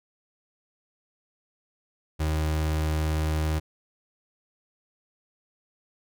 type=tone; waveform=35% pulse; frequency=77.78 Hz; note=D#2; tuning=in tune; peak=-22 dBFS; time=2.19-3.6 s; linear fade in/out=20 ms; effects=none